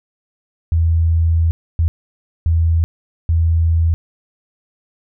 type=tone bursts at uneven times; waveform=sine; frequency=82.41 Hz; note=E2; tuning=in tune; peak=-11 dBFS; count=4; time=0.72-1.51 / 1.79-1.88 / 2.46-2.84 / 3.29-3.94 s; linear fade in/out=0 ms; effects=none